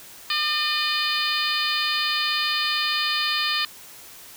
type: harmonic tone with a mistuned harmonic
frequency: 603 Hz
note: D5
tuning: 46 cents sharp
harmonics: 2 / 3 / 4 / 5 / 6 / 7 / 8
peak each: -29 / -29 / -29 / -29 / -29 / -29 / -29 dBFS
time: 0.3-3.65 s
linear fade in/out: 2 ms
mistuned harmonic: 4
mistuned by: +27 cents
effects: white hiss -44 dBFS RMS until 4.36 s